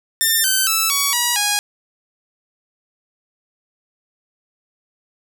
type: tone with pitch steps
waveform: 5% pulse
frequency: 1798 / 1538.4 / 1316.2 / 1126.1 / 963.5 / 824.4 Hz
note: A6 / G6 / E6 / C#6 / B5 / G#5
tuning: +37 / -33 / -3 / +27 / -43 / -13 cents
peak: -4 dBFS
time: 0.21-1.59 s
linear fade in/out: 0 ms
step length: 230 ms
effects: none